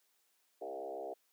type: tone with frequency modulation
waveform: sine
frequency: 546 Hz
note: C#5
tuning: 26 cents flat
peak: -39 dBFS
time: 0.61-1.14 s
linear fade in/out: 10 ms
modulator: 66.9 Hz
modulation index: 2.9
effects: white hiss -75 dBFS RMS until 1.32 s + high-pass 300 Hz 12 dB/octave